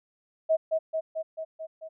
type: tone with echo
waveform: sine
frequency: 639 Hz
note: D#5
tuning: 46 cents sharp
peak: -19 dBFS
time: 0.49-0.57 s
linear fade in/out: 20 ms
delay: 220 ms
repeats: 6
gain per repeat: -3 dB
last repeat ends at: 1.89 s
effects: none